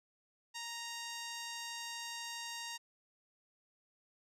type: tone with low-pass filter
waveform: 10% pulse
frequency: 932.3 Hz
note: A#5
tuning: in tune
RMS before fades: -44 dBFS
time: 0.54-2.78 s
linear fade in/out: 20 ms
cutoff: 9000 Hz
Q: 3.5
effects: none